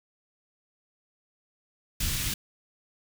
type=band-stop noise; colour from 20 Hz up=pink; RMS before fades=-29 dBFS; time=2-2.34 s; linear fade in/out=5 ms; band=160 to 2400 Hz; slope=12 dB/octave; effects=none